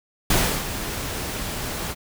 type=noise with ADSR envelope; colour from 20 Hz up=pink; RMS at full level=-18 dBFS; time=0.3-1.95 s; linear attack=5 ms; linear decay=320 ms; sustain=-11 dB; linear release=39 ms; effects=none